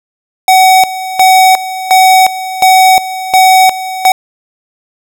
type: tone with tremolo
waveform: square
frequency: 752 Hz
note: F#5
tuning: 28 cents sharp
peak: -3 dBFS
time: 0.48-4.12 s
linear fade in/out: 2 ms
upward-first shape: square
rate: 1.4 Hz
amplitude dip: 80%
effects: none

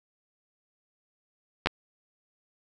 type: clicks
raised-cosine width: 0.3 ms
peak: -8 dBFS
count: 2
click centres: 1.66 / 1.671 s
effects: none

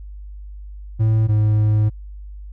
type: tone pair in turn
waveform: triangle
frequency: 110 / 106.75 Hz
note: A2 / G#2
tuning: 0 / +48 cents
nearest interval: minor second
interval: 52 cents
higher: first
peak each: -11 dBFS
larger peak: neither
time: 0.99-1.28 / 1.28-1.9 s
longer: second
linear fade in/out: 20 ms
effects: added 50 Hz sine -32 dBFS peak until 2.52 s

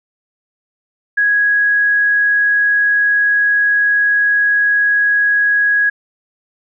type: tone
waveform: sine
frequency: 1661.2 Hz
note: G#6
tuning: in tune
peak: -10 dBFS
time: 1.17-5.9 s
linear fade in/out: 10 ms
effects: none

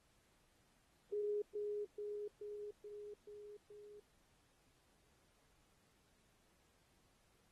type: tone with echo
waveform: sine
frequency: 415.3 Hz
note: G#4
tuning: in tune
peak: -36 dBFS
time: 1.12-1.42 s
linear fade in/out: 5 ms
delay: 430 ms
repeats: 6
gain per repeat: -3 dB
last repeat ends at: 4 s
effects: pink hiss -75 dBFS RMS until 7.51 s + AAC 32 kbps

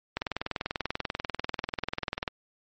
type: click train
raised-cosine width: 0.3 ms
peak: -13 dBFS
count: 44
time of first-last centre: 0.17-2.278 s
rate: 20.4 Hz
effects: MP3 32 kbps

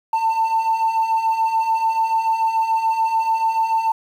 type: beating tone pair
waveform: triangle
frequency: 890 / 896.9 Hz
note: A5 / A5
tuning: +20 / +33 cents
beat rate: 6.9 Hz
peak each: -20 / -14 dBFS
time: 0.13-3.92 s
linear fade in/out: 5 ms
effects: tanh soft clip ceiling -12 dBFS + 8-bit

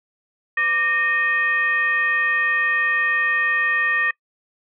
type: tone with frequency modulation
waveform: sine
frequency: 1843 Hz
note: A#6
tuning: 20 cents flat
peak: -17 dBFS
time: 0.57-4.11 s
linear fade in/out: 5 ms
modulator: 667 Hz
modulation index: 0.69
effects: noise-tail reverb RT60 0.1 s tail -23 dB re dry

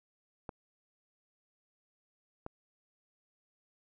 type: clicks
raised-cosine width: 1 ms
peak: -26 dBFS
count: 2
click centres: 0.492 / 2.464 s
effects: none

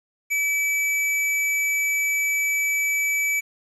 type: tone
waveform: square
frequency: 2300 Hz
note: D7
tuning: 37 cents flat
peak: -21 dBFS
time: 0.3-3.41 s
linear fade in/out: 20 ms
effects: resampled to 32000 Hz + 9-bit

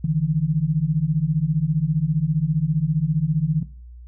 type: beating tone pair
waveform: sine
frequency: 146.83 / 161.83 Hz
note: D3 / E3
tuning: 0 / -32 cents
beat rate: 15 Hz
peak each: -21 dBFS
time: 0.04-3.63 s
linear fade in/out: 5 ms
effects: noise-tail reverb RT60 0.4 s tail -17 dB re dry + added 60 Hz sine -38 dBFS peak until 4.07 s

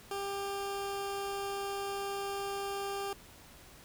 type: tone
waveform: 20% pulse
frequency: 397.2 Hz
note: G4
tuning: 23 cents sharp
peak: -30 dBFS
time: 0.11-3.13 s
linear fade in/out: 2 ms
effects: pink hiss -55 dBFS RMS until 3.84 s

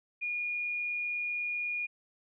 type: tone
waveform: sine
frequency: 2436 Hz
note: D#7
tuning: 37 cents flat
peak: -31 dBFS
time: 0.21-1.87 s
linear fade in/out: 20 ms
effects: none

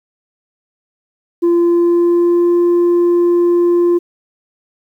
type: tone with pitch glide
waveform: sine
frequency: 343.5 to 347.9 Hz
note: F4 to F4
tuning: -29 to -7 cents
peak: -6 dBFS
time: 1.42-3.99 s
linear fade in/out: 20 ms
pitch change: +22 cents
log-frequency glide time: 1.59-2.57 s
effects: tanh soft clip ceiling -8 dBFS + 8-bit

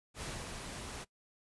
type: noise with ADSR envelope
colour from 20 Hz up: pink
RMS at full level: -41 dBFS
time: 0.14-1.05 s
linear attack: 79 ms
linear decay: 220 ms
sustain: -3 dB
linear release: 26 ms
effects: noise-tail reverb RT60 0.1 s tail -20 dB re dry + resampled to 24000 Hz

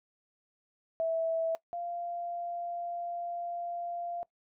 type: tone pair in turn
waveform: sine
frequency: 655 / 693.4 Hz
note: E5 / F5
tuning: -11 / -13 cents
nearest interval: minor second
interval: 98 cents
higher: second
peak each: -27 / -34 dBFS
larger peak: first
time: 1-1.55 / 1.73-4.23 s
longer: second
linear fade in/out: 0 ms
effects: noise-tail reverb RT60 0.1 s tail -20 dB re dry

